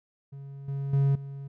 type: tone with level steps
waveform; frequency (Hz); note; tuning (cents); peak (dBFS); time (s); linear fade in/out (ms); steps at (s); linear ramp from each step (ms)
triangle; 138.6; C#3; 0; -37 / -27 / -18 / -34; 0.32-1.48; 10; 0.68 / 0.93 / 1.15; 5
effects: none